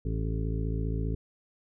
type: harmonic tone with a mistuned harmonic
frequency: 55 Hz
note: A1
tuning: in tune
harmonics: 1 / 2 / 3 / 4 / 5 / 6 / 7 / 8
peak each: -30 / -33 / -36 / -47 / -39 / -50 / -43 / -42 dBFS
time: 0.05-1.15 s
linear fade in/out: 5 ms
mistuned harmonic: 8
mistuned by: -19 cents
effects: none